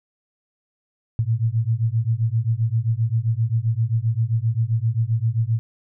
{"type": "beating tone pair", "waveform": "sine", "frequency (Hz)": [110, 117.6], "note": ["A2", "A#2"], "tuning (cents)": [0, 16], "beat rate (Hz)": 7.6, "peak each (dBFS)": -21, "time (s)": [1.19, 5.59], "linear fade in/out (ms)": 0, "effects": []}